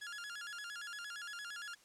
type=tone with vibrato; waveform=sawtooth; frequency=1535 Hz; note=G6; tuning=37 cents flat; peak=-40 dBFS; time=0.01-1.75 s; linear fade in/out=10 ms; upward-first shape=square; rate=8.7 Hz; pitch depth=160 cents each way; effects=white hiss -65 dBFS RMS until 1.84 s + low-pass 9000 Hz 12 dB/octave